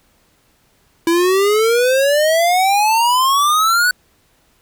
square exponential sweep, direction up, 329.6 to 1500 Hz, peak -12 dBFS, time 1.07-3.91 s, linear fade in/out 2 ms, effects pink hiss -57 dBFS RMS until 4.61 s

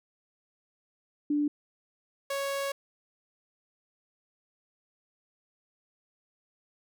sine / sawtooth tone pair in turn, 293.7 / 554.4 Hz, D4 / C#5, 0 / 0 cents, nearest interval major seventh, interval 1100 cents, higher second, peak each -24 / -26 dBFS, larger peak first, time 1.3-1.48 / 2.3-2.72 s, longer second, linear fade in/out 5 ms, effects none

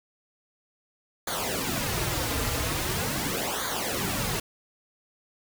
pink noise with flanger, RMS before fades -29 dBFS, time 1.27-4.4 s, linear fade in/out 5 ms, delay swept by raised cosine 0.37 to 5.47 ms, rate 0.42 Hz, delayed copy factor -0.8, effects none

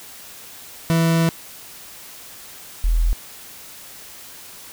40% pulse / sine tone pair in turn, 164.81 / 41.2 Hz, E3 / E1, 0 / 0 cents, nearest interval 2 octaves, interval 2400 cents, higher first, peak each -14 dBFS, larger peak neither, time 0.9-1.29 / 2.84-3.13 s, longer first, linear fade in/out 0 ms, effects white hiss -40 dBFS RMS until 4.72 s

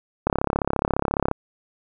click train, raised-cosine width 1 ms, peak -6 dBFS, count 37, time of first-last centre 0.27-1.313 s, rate 34.5 Hz, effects none

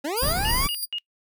25% pulse linear sweep, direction up, 266 to 1174.7 Hz, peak -22 dBFS, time 0.04-0.68 s, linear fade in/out 10 ms
10% pulse tone with tremolo, 4800 Hz, D8, 37 cents sharp, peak -17 dBFS, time 0.16-0.86 s, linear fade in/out 20 ms, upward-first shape square, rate 3 Hz, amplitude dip 50%
brown noise, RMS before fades -27 dBFS, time 0.22-0.67 s, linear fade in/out 5 ms
sine tone bursts, 2860 Hz, F7, 41 cents sharp, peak -26 dBFS, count 3, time 0.45-0.984 s, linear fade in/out 0 ms, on 58 ms, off 180 ms
effects noise-tail reverb RT60 0.1 s tail -23 dB re dry

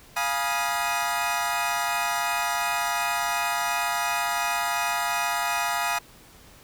25% pulse chord, F half-diminished seventh, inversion none, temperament equal with one note detuned, 698.5 / 830.6 / 968.6 / 1244.5 Hz, F5 / Ab5 / Cb6 / Eb6, 0 / 0 / -34 / 0 cents, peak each -26 dBFS, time 0.16-5.99 s, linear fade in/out 10 ms, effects pink hiss -51 dBFS RMS until 6.63 s

